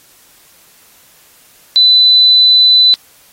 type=tone pair in turn; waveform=sine; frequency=4000 / 4000 Hz; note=B7 / B7; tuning=+21 / +21 cents; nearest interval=unison; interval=0 cents; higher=neither; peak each=-4 dBFS; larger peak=neither; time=1.76-2.35 / 2.35-2.94 s; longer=neither; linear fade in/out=0 ms; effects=white hiss -46 dBFS RMS until 3.32 s + AAC 48 kbps